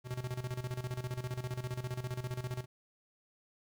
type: tone with tremolo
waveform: square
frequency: 125.3 Hz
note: B2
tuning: 25 cents sharp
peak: -35 dBFS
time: 0.04-2.66 s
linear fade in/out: 50 ms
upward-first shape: square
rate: 15 Hz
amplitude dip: 75%
effects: 12-bit